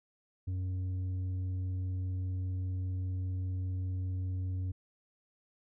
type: tone with tanh clipping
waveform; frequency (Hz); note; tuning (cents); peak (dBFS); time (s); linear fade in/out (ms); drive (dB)
sine; 92.5; F#2; 0; -33; 0.47-4.72; 10; 5
effects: none